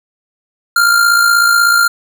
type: tone with amplitude modulation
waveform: square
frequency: 1396.9 Hz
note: F6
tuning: in tune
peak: -6 dBFS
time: 0.76-1.88 s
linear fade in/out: 5 ms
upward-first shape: sine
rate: 56.3 Hz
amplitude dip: 50%
effects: none